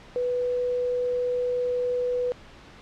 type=tone with quantisation; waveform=sine; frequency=493.9 Hz; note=B4; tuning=in tune; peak=-23 dBFS; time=0.16-2.32 s; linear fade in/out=0 ms; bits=8; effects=pink hiss -48 dBFS RMS until 2.81 s + low-pass 4000 Hz 12 dB/octave